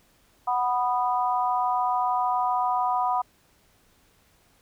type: harmonic tone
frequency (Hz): 246.9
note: B3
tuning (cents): 0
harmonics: 3 / 4 / 5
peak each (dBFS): -25 / -25 / -30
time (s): 0.47-3.22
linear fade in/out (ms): 10
effects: pink hiss -62 dBFS RMS until 4.61 s